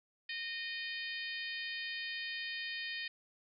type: harmonic tone with a mistuned harmonic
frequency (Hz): 616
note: D#5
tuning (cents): -17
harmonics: 3 / 4 / 5 / 6 / 7 / 8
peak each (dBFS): -42 / -44 / -46 / -48 / -49 / -50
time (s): 0.29-3.08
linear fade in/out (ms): 5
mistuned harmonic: 8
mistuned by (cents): -35
effects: none